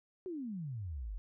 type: exponential sweep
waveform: sine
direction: down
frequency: 385.3 to 42.93 Hz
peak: -38 dBFS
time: 0.26-1.18 s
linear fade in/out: 0 ms
effects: none